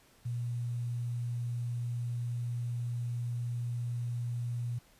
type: tone with quantisation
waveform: sine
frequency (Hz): 120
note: B2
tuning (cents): -49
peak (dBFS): -32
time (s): 0.25-4.79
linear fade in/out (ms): 10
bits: 10
effects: pink hiss -63 dBFS RMS until 4.99 s + resampled to 32000 Hz